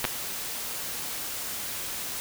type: clicks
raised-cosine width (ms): 0.3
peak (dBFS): -9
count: 2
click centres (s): 0.043 / 0.051
effects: white hiss -34 dBFS RMS until 2.2 s